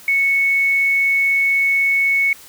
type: tone with quantisation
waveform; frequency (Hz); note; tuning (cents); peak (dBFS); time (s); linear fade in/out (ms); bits
sine; 2211; C#7; -5; -13; 0.08-2.33; 2; 7
effects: white hiss -42 dBFS RMS until 2.48 s